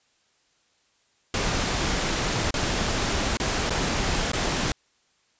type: noise with dropouts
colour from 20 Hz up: pink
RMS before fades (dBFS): -25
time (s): 1.34-4.72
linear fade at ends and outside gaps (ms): 2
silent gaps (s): 2.507-2.54 / 3.371-3.399 / 3.697-3.704 / 4.318-4.332
effects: white hiss -66 dBFS RMS until 5.39 s + resampled to 16000 Hz